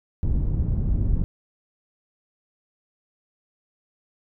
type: low-pass noise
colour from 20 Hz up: pink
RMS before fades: -22 dBFS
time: 0.23-1.24 s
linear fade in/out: 0 ms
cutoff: 140 Hz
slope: 12 dB/octave
effects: none